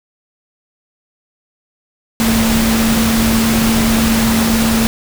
sine tone in noise, 225.1 Hz, A3, 40 cents sharp, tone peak -12 dBFS, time 2.2-4.87 s, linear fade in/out 0 ms, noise pink, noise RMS -17 dBFS, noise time 2.2-4.87 s, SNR +2 dB, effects none

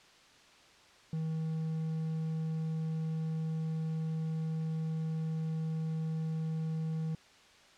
triangle tone, 159.6 Hz, D#3, 44 cents sharp, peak -30 dBFS, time 1.13-7.15 s, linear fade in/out 2 ms, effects white hiss -59 dBFS RMS until 7.77 s + low-pass 5000 Hz 12 dB/octave

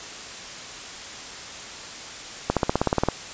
accelerating click train, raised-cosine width 1 ms, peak -5 dBFS, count 11, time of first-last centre 2.5-3.086 s, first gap 67 ms, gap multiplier 0.97, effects white hiss -37 dBFS RMS until 3.33 s + resampled to 16000 Hz

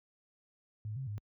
sine tone with pitch steps, 106.8 / 133.4 / 103.7 Hz, G#2 / C3 / G#2, +49 / +34 / -2 cents, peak -36 dBFS, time 0.85-1.18 s, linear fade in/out 0 ms, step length 110 ms, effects high-pass 60 Hz 12 dB/octave

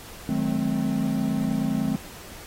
triangle chord, D# diminished seventh, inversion none, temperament equal with one note detuned, 155.56 / 185 / 215.1 / 261.6 Hz, D#3 / F#3 / A3 / C4, 0 / 0 / -39 / 0 cents, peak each -28 / -28 / -24 / -25 dBFS, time 0.29-1.96 s, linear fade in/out 2 ms, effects pink hiss -43 dBFS RMS until 2.46 s + AAC 48 kbps

